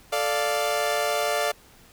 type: chord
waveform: sawtooth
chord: D minor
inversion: second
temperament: equal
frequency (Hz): 440 / 587.3 / 698.5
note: A4 / D5 / F5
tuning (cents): 0 / 0 / 0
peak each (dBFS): -26 / -22 / -23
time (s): 0.12-1.52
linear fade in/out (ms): 10
effects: pink hiss -53 dBFS RMS until 1.92 s